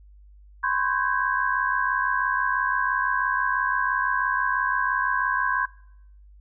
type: tone cluster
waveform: sine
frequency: 1014 / 1080 / 1538 / 1635 Hz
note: B5 / C#6 / G6 / G#6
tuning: +45 / -45 / -33 / -28 cents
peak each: -27 dBFS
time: 0.63-5.66 s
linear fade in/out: 10 ms
effects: noise-tail reverb RT60 0.7 s tail -20 dB re dry + added 50 Hz sine -47 dBFS peak until 6.4 s